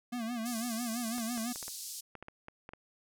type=tone with vibrato; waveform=square; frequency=233.4 Hz; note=A#3; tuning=2 cents sharp; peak=-35 dBFS; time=0.12-1.53 s; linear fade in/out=10 ms; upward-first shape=sine; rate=6 Hz; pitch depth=100 cents each way
type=band-pass noise; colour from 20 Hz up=pink; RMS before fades=-43 dBFS; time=0.45-2.01 s; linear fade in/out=10 ms; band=4700 to 13000 Hz; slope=24 dB/octave
type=clicks; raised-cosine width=0.5 ms; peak=-30 dBFS; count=11; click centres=1.182 / 1.377 / 1.559 / 1.628 / 1.681 / 2.153 / 2.226 / 2.284 / 2.484 / 2.691 / 2.735 s
effects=none